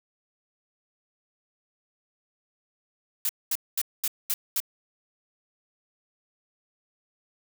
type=noise bursts; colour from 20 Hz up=blue; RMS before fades=-26 dBFS; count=6; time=3.25-4.602 s; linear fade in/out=2 ms; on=42 ms; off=220 ms; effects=none